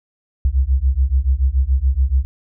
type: beating tone pair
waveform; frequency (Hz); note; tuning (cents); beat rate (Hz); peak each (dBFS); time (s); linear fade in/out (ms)
sine; 62.8 / 69.8; B1 / C#2; +30 / +13; 7; -16; 0.45-2.25; 0
effects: none